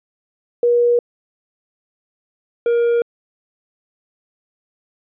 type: tone pair in turn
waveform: sine / triangle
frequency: 479.2 / 471.5 Hz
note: A#4 / A#4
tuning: +48 / +20 cents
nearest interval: unison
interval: 28 cents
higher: first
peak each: -11 dBFS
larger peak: neither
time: 0.63-0.99 / 2.66-3.02 s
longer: neither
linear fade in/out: 2 ms
effects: resampled to 8000 Hz